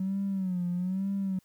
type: tone with vibrato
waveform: triangle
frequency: 186.5 Hz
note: F#3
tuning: 14 cents sharp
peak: -24 dBFS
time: 0-1.39 s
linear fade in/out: 5 ms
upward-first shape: sine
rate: 1.1 Hz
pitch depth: 100 cents each way
effects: tanh soft clip ceiling -25 dBFS + white hiss -68 dBFS RMS until 1.44 s